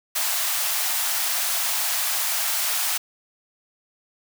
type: high-pass noise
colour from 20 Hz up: white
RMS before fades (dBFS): -24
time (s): 0.15-2.98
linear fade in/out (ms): 10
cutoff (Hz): 610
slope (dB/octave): 96
effects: none